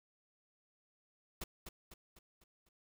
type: noise with echo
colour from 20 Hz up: pink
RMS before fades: -42 dBFS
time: 1.41-1.44 s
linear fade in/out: 5 ms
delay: 250 ms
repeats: 5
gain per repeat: -6 dB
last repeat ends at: 2.69 s
effects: none

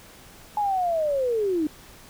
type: linear sweep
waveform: sine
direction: down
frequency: 850 to 293.7 Hz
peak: -21 dBFS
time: 0.57-1.67 s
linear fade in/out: 2 ms
effects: pink hiss -48 dBFS RMS until 2.09 s

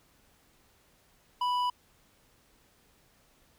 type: tone with hard clipping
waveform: sine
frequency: 987.8 Hz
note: B5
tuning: in tune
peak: -28 dBFS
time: 1.41-1.7 s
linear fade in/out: 5 ms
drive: 8 dB
effects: pink hiss -65 dBFS RMS until 3.58 s

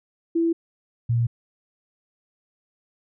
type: tone pair in turn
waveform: sine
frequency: 332.8 / 117.66 Hz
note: E4 / A#2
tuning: +17 / +17 cents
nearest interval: octave + tritone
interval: 1800 cents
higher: first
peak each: -18 dBFS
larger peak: neither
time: 0.35-0.53 / 1.09-1.27 s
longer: neither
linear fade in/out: 10 ms
effects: none

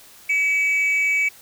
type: tone pair together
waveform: sine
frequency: 2274 / 2631 Hz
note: C#7 / E7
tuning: +44 / -4 cents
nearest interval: minor third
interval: 252 cents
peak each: -15 / -25 dBFS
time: 0.29-1.29 s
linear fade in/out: 10 ms
effects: tanh soft clip ceiling -15 dBFS + white hiss -47 dBFS RMS until 1.41 s

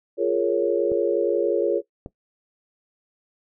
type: chord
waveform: sine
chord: Bb minor seventh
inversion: second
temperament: equal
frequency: 349.2 / 415.3 / 466.2 / 554.4 Hz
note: F4 / Ab4 / Bb4 / Db5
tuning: 0 / 0 / 0 / 0 cents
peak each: -24 dBFS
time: 0.17-1.82 s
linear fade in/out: 50 ms
type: clicks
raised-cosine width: 2 ms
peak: -21 dBFS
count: 2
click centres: 0.918 / 2.061 s
effects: noise-tail reverb RT60 0.1 s tail -18 dB re dry

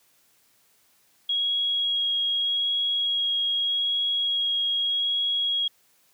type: tone with vibrato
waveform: sine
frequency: 3300 Hz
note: G#7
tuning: 12 cents flat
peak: -22 dBFS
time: 1.29-5.68 s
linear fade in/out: 5 ms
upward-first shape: sine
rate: 0.82 Hz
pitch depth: 9 cents each way
effects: white hiss -63 dBFS RMS until 6.13 s + high-pass 80 Hz 12 dB/octave

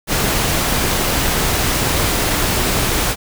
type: noise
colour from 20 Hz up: pink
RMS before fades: -17 dBFS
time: 0.07-3.16 s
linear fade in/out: 50 ms
effects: none

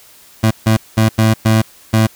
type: tone bursts at uneven times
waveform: 25% pulse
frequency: 110.3 Hz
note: A2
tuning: 5 cents sharp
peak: -5 dBFS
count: 6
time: 0.43-0.51 / 0.66-0.77 / 0.97-1.09 / 1.18-1.34 / 1.45-1.62 / 1.93-2.07 s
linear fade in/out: 10 ms
effects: white hiss -44 dBFS RMS until 2.15 s

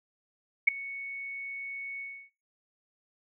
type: tone with ADSR envelope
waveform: sine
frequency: 2218 Hz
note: C#7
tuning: in tune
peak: -14 dBFS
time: 0.67-2.3 s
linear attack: 11 ms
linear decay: 9 ms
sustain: -22 dB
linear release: 300 ms
effects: noise-tail reverb RT60 0.4 s tail -25 dB re dry

